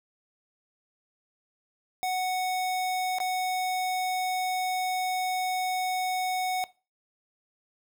square tone with dropouts, 740 Hz, F#5, in tune, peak -27 dBFS, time 2.03-6.64 s, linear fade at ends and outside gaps 0 ms, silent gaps 3.185-3.202 s, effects noise-tail reverb RT60 0.3 s tail -19 dB re dry

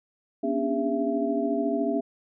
sine tone cluster, 241.6 / 280.6 / 294.3 / 403.5 / 669 Hz, B3 / C#4 / D4 / G#4 / E5, -38 / +21 / +4 / -50 / +25 cents, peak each -30 / -28 / -33 / -30 / -29 dBFS, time 0.43-2.01 s, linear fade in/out 10 ms, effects none

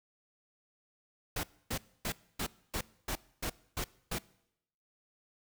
pink noise bursts, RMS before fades -35 dBFS, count 9, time 1.36-4.186 s, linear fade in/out 5 ms, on 74 ms, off 270 ms, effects noise-tail reverb RT60 0.8 s tail -22 dB re dry

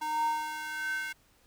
square tone with high-pass filter sweep, 307.8 Hz, D#4, 19 cents flat, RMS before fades -33 dBFS, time 0.01-1.13 s, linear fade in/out 10 ms, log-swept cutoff 770 to 1800 Hz, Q 7.2, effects pink hiss -65 dBFS RMS until 1.46 s

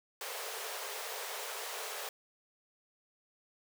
pink high-pass noise, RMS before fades -41 dBFS, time 0.21-2.09 s, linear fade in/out 2 ms, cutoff 400 Hz, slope 96 dB/octave, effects none

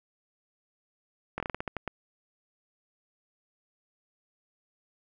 slowing click train, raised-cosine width 0.5 ms, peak -17 dBFS, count 10, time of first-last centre 1.38-1.877 s, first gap 21 ms, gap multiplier 1.23, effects none

